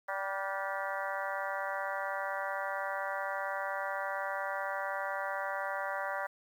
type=harmonic tone with a mistuned harmonic; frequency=194.3 Hz; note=G3; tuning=15 cents flat; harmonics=3 / 4 / 5 / 6 / 7 / 8 / 9 / 10; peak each=-39 / -40 / -41 / -42 / -42 / -43 / -44 / -44 dBFS; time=0.08-6.27 s; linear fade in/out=10 ms; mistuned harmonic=7; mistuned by=+73 cents; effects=10-bit